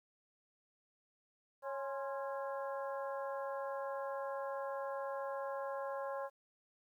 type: harmonic tone with a mistuned harmonic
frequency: 275.4 Hz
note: C#4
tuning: 11 cents flat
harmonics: 2 / 3 / 4 / 5 / 6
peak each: -40 / -46 / -45 / -52 / -53 dBFS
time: 1.62-6.3 s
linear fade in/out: 50 ms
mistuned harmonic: 4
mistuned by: -76 cents
effects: 12-bit